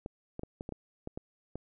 clicks, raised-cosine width 2 ms, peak -25 dBFS, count 9, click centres 0.061 / 0.394 / 0.434 / 0.609 / 0.691 / 0.723 / 1.074 / 1.175 / 1.556 s, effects none

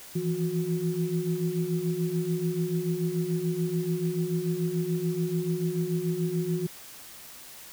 sine tone cluster, 163.3 / 170.2 / 363.4 Hz, E3 / F3 / F#4, -16 / -44 / -31 cents, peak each -30 dBFS, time 0.15-6.67 s, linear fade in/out 10 ms, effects white hiss -46 dBFS RMS until 7.72 s

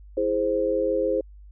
sine chord, E augmented, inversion none, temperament equal, 329.6 / 415.3 / 523.3 Hz, E4 / G#4 / B#4, 0 / 0 / 0 cents, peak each -28 / -26 / -23 dBFS, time 0.17-1.21 s, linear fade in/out 5 ms, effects added 50 Hz sine -43 dBFS peak until 1.51 s

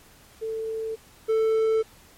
sine / triangle tone pair in turn, 444.3 / 442.7 Hz, A4 / A4, +17 / +11 cents, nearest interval unison, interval 6 cents, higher first, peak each -27 / -17 dBFS, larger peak second, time 0.41-0.96 / 1.28-1.83 s, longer neither, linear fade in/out 20 ms, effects pink hiss -53 dBFS RMS until 2.17 s + MP3 64 kbps

